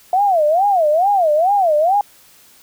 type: tone with vibrato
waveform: sine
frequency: 698.5 Hz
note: F5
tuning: in tune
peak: -11 dBFS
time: 0.13-2.01 s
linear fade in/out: 2 ms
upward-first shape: sine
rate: 2.3 Hz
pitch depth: 280 cents each way
effects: white hiss -48 dBFS RMS until 2.62 s